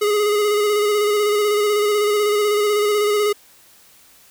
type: tone with vibrato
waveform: square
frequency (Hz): 416.6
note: G#4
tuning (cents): +5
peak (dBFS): -16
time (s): 0.01-3.33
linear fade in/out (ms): 10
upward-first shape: square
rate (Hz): 16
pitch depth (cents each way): 24
effects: white hiss -50 dBFS RMS until 4.3 s